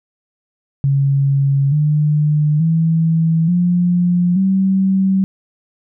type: tone with pitch steps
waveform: sine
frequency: 138.59 / 150.26 / 162.92 / 176.64 / 191.52 Hz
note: C#3 / D3 / E3 / F3 / G3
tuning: 0 / +40 / -20 / +20 / -40 cents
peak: -11 dBFS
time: 0.84-5.24 s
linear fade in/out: 0 ms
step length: 880 ms
effects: none